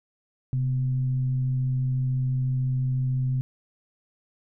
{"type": "tone with frequency modulation", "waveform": "sine", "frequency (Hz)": 130, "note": "C3", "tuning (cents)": -11, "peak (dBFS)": -22, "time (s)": [0.53, 3.41], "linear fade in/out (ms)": 0, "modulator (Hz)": 114, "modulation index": 0.25, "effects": []}